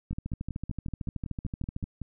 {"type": "two click trains", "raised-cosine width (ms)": 5, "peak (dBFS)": [-21, -23], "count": [24, 11], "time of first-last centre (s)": [[0.11, 1.839], [0.13, 2.017]], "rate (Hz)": [13.3, 5.3], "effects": []}